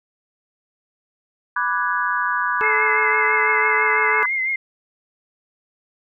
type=chord; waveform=sine; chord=G# half-diminished seventh; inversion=first; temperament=equal; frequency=987.8 / 1174.7 / 1480 / 1661.2 Hz; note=B5 / D6 / F#6 / G#6; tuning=0 / 0 / 0 / 0 cents; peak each=-24 dBFS; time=1.56-4.26 s; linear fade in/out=5 ms
type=harmonic tone; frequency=434.1 Hz; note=A4; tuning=23 cents flat; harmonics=1 / 2 / 3 / 4 / 5 / 6; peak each=-25 / -28 / -30 / -31 / -32 / -33 dBFS; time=2.61-4.23 s; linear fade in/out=0 ms
type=tone with vibrato; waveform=sine; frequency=2097 Hz; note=C7; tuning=3 cents sharp; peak=-19 dBFS; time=2.63-4.56 s; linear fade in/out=5 ms; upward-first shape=triangle; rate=6 Hz; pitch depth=56 cents each way
effects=none